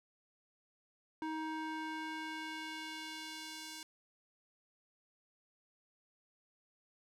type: tone with band-pass filter sweep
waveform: square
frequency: 315 Hz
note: D#4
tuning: 21 cents sharp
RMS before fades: -43 dBFS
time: 1.22-3.83 s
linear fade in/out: 2 ms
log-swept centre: 820 to 5900 Hz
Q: 0.82
effects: none